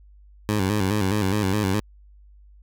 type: tone with vibrato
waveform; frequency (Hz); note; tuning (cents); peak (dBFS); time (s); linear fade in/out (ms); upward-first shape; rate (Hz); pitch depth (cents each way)
15% pulse; 100.3; G2; +40; -14; 0.49-1.8; 0; square; 4.8; 92
effects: added 50 Hz sine -47 dBFS peak until 2.62 s